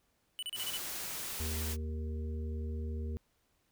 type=tone bursts; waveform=square; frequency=2974 Hz; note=F#7; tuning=8 cents sharp; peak=-37 dBFS; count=6; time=0.39-0.771 s; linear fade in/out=0 ms; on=36 ms; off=33 ms
type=noise; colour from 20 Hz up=white; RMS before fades=-40 dBFS; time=0.54-1.77 s; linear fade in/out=50 ms
type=harmonic tone; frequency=77.78 Hz; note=D#2; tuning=in tune; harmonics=1 / 3 / 5 / 6; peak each=-35 / -45 / -49 / -51 dBFS; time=1.4-3.17 s; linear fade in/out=0 ms
effects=pink hiss -75 dBFS RMS until 3.71 s